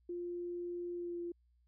sine tone with pitch glide, 350 to 345.4 Hz, F4 to F4, +4 to -19 cents, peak -38 dBFS, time 0.09-1.32 s, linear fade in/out 5 ms, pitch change -23 cents, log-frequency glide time 0.94-1.2 s, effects added 60 Hz sine -68 dBFS peak until 1.67 s

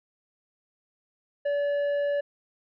sine tone with tanh clipping, 574 Hz, D5, 40 cents flat, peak -25 dBFS, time 1.45-2.21 s, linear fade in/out 10 ms, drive 7 dB, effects none

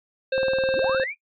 harmonic tone, 529 Hz, C5, 19 cents sharp, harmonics 1 / 3 / 5 / 7 / 8, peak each -20 / -30 / -34 / -37 / -38 dBFS, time 0.32-1.04 s, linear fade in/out 5 ms
click train, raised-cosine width 1 ms, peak -19 dBFS, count 13, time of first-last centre 0.38-0.999 s, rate 19.4 Hz
sine linear sweep, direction up, 110 to 2489 Hz, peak -27 dBFS, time 0.74-1.15 s, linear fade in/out 50 ms
effects noise-tail reverb RT60 0.1 s tail -19 dB re dry + MP3 96 kbps

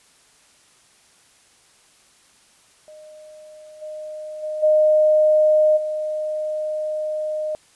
sine tone with level steps, 615 Hz, D#5, 20 cents flat, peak -40 / -30 / -24 / -12 / -22 dBFS, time 2.88-7.55 s, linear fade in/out 0 ms, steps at 3.81 / 4.42 / 4.62 / 5.76 s, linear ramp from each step 20 ms, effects white hiss -55 dBFS RMS until 7.75 s + resampled to 24000 Hz

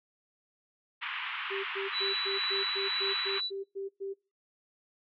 white band-pass noise, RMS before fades -37 dBFS, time 1.01-3.41 s, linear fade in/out 20 ms, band 960 to 3100 Hz, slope 48 dB/octave
sine tone bursts, 392 Hz, G4, in tune, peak -34 dBFS, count 11, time 1.5-4.14 s, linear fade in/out 20 ms, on 140 ms, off 110 ms
sine tone with tremolo, 3951 Hz, B7, in tune, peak -29 dBFS, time 1.92-3.51 s, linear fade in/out 50 ms, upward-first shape sine, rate 2 Hz, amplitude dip 25%
effects noise-tail reverb RT60 0.3 s tail -23 dB re dry

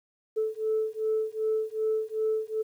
sine beating tone pair, 435.8 / 438.4 Hz, A4 / A4, -17 / -6 cents, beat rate 2.6 Hz, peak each -28 dBFS, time 0.36-2.63 s, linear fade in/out 20 ms, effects tanh soft clip ceiling -19 dBFS + 10-bit

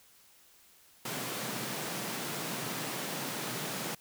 pink high-pass noise, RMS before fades -37 dBFS, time 1.05-3.95 s, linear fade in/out 5 ms, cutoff 120 Hz, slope 96 dB/octave, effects white hiss -61 dBFS RMS until 4 s

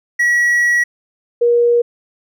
triangle / sine tone pair in turn, 1924 / 475.9 Hz, B6 / A#4, -46 / +36 cents, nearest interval 2 octaves, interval 2418 cents, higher first, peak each -9 dBFS, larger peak neither, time 0.19-0.84 / 1.41-1.82 s, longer first, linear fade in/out 10 ms, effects none

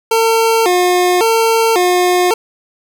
25% pulse tone with vibrato, 403.1 Hz, G4, 48 cents sharp, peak -6 dBFS, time 0.11-2.34 s, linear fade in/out 5 ms, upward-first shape square, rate 0.91 Hz, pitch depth 200 cents each way, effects none

